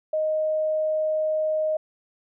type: tone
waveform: sine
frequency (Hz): 622.3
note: D#5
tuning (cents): 0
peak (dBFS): -21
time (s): 0.13-1.77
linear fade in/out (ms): 5
effects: none